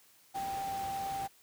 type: tone in noise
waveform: sine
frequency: 784 Hz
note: G5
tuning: in tune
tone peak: -34 dBFS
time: 0.34-1.28 s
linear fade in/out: 20 ms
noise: pink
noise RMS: -45 dBFS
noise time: 0.34-1.28 s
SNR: +8 dB
effects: white hiss -63 dBFS RMS until 1.42 s + high-pass 80 Hz 12 dB/octave